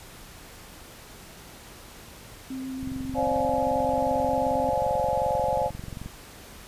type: tone with vibrato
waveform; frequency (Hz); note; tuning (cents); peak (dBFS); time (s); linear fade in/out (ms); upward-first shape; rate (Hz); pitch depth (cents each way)
sine; 262.4; C4; +5; -31; 2.5-4.7; 5; sine; 7.3; 8
type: click train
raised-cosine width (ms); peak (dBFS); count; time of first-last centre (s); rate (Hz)
5; -24; 74; 2.83-6.06; 22.6
type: chord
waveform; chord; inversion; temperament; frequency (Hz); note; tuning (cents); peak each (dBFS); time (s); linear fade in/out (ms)
sine; D half-diminished seventh; third; just; 528.6 / 587.3 / 704.8 / 845.8; C5 / D5 / F5 / Ab5; +18 / 0 / +16 / +31; -27 / -29 / -30 / -27; 3.14-5.71; 50
effects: pink hiss -46 dBFS RMS until 6.67 s + resampled to 32000 Hz